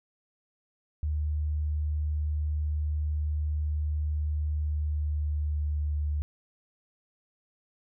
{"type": "tone with pitch glide", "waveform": "sine", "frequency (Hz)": [75.5, 74.29], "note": ["D2", "D2"], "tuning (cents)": [48, 20], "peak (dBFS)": -26, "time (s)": [1.03, 6.22], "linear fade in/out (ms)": 0, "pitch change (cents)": -28, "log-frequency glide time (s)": [4.57, 6.05], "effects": []}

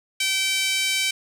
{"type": "tone with high-pass filter", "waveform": "5% pulse", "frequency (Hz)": 771, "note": "G5", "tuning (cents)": -29, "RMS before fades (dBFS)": -23, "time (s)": [0.2, 1.11], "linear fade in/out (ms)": 5, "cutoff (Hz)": 2400, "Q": 2.9, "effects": []}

